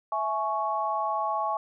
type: chord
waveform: sine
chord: C# minor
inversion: first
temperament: equal with one note detuned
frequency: 659.3 / 843.7 / 1108.7 Hz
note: E5 / G#5 / C#6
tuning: 0 / +27 / 0 cents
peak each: -32 / -29 / -29 dBFS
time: 0.12-1.57 s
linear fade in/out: 2 ms
effects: none